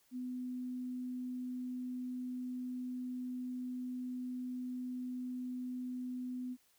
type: tone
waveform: sine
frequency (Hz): 251.1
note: B3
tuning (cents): +29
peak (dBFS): -38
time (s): 0.11-6.57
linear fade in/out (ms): 50
effects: white hiss -71 dBFS RMS until 6.78 s